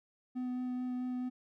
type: tone with vibrato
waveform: triangle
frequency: 250.9 Hz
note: B3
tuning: 28 cents sharp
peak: -32 dBFS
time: 0.35-1.3 s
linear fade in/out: 20 ms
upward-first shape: sine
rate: 4.6 Hz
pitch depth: 9 cents each way
effects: none